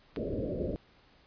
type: click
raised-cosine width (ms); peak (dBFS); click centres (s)
0.3; -25; 0.162
type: low-pass noise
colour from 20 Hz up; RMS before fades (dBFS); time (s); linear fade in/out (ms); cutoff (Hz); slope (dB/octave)
white; -34; 0.17-0.76; 0; 610; 96
effects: pink hiss -62 dBFS RMS until 1.26 s + resampled to 11025 Hz